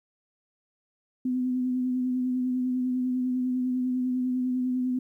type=tone with vibrato; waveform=sine; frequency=252.9 Hz; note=B3; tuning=41 cents sharp; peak=-24 dBFS; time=1.25-4.99 s; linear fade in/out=5 ms; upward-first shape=sine; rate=10 Hz; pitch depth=23 cents each way; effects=11-bit